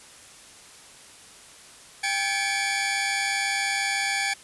sawtooth tone cluster, 794 / 1714 / 2242 / 2342 Hz, G5 / A6 / C#7 / D7, +22 / -46 / +19 / -5 cents, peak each -26 dBFS, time 2.03-4.34 s, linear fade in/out 10 ms, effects white hiss -48 dBFS RMS until 4.43 s + resampled to 24000 Hz

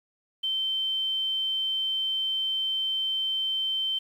sine tone, 3100 Hz, G7, 20 cents flat, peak -25 dBFS, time 0.43-3.99 s, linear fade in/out 10 ms, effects 9-bit

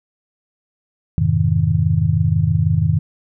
sine chord, F minor seventh, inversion none, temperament just, 87.31 / 104.77 / 130.96 / 157.15 Hz, F2 / Ab2 / C3 / Eb3, 0 / +16 / +2 / +18 cents, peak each -20 / -18 / -21 / -17 dBFS, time 1.18-2.99 s, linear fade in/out 0 ms, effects none

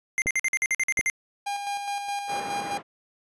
square tone bursts, 2093 Hz, C7, in tune, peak -22 dBFS, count 11, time 0.18-1.099 s, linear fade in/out 0 ms, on 39 ms, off 49 ms
clicks, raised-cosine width 2 ms, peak -20 dBFS, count 2, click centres 0.26 / 0.992 s
45% pulse tone with tremolo, 808 Hz, G#5, 48 cents flat, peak -27 dBFS, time 1.46-2.78 s, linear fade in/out 10 ms, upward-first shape square, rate 4.8 Hz, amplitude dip 40%
pink band-pass noise, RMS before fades -37 dBFS, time 2.27-2.83 s, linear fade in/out 50 ms, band 260 to 1500 Hz, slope 12 dB/octave
effects resampled to 24000 Hz

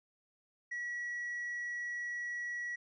sine tone with tanh clipping, 1929 Hz, B6, 41 cents flat, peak -37 dBFS, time 0.71-2.76 s, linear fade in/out 10 ms, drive 1 dB, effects none

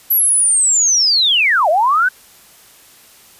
sine linear two-way sweep, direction down then up, 11910 to 587.3 to 1554 Hz, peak -10 dBFS, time 0.1-2.09 s, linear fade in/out 10 ms, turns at 1.69 s, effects white hiss -45 dBFS RMS until 3.39 s + resampled to 32000 Hz

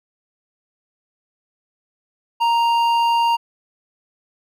triangle tone with hard clipping, 932.3 Hz, A#5, in tune, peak -16 dBFS, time 2.4-3.37 s, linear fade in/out 20 ms, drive 12 dB, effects none

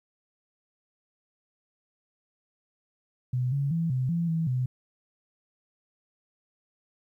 sine tone with pitch steps, 125.7 / 140 / 165.9 / 128.6 / 169.3 / 163.1 / 127 Hz, B2 / C#3 / E3 / C3 / E3 / E3 / B2, +31 / +18 / +11 / -30 / +46 / -18 / +49 cents, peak -24 dBFS, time 3.33-4.66 s, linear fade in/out 5 ms, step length 190 ms, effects 11-bit

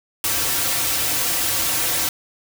white noise with comb filter, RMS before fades -21 dBFS, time 0.24-2.09 s, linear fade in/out 2 ms, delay 4.8 ms, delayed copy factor -0.9, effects none

